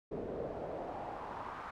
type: noise with band-pass filter sweep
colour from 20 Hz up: brown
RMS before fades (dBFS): -42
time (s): 0.11-1.71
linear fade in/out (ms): 10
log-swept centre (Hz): 420 to 1200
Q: 2.6
effects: none